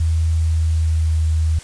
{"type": "tone with pitch glide", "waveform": "sine", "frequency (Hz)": [81, 79.56], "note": ["E2", "D#2"], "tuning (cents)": [-30, 39], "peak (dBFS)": -14, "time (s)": [0, 1.59], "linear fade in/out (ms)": 5, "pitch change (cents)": -31, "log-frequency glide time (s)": [0.31, 1.18], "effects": ["white hiss -40 dBFS RMS until 1.63 s", "resampled to 22050 Hz"]}